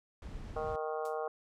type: noise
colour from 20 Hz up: brown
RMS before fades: -44 dBFS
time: 0.22-0.76 s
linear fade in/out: 2 ms
type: harmonic tone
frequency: 155.56 Hz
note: D#3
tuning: in tune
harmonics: 3 / 4 / 5 / 6 / 7 / 8 / 9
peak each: -37 / -40 / -40 / -54 / -44 / -47 / -50 dBFS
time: 0.56-1.28 s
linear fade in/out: 2 ms
type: noise with exponential decay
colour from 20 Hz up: violet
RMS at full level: -41 dBFS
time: 1.05-1.19 s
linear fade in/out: 2 ms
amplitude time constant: 29 ms
effects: low-pass 8000 Hz 12 dB/octave